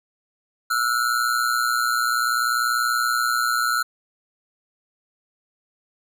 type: ring-modulated tone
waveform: square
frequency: 1387 Hz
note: F6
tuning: 12 cents flat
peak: -17 dBFS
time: 0.7-3.83 s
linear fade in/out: 10 ms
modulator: 60.3 Hz
effects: none